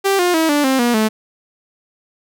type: tone with pitch steps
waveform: sawtooth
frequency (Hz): 392 / 355.3 / 322.1 / 292 / 264.7 / 239.9 / 217.5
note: G4 / F4 / E4 / D4 / C4 / A#3 / A3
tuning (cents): 0 / +30 / -40 / -10 / +20 / +50 / -20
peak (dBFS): -9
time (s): 0.04-1.09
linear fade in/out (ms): 20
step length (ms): 150
effects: none